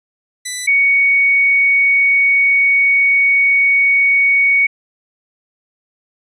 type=tone pair in turn; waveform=5% pulse / sine; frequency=1989 / 2233 Hz; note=B6 / C#7; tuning=+12 / +12 cents; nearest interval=major second; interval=200 cents; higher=second; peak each=-9 dBFS; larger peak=neither; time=0.45-0.67 / 0.67-4.67 s; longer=second; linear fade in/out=10 ms; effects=resampled to 22050 Hz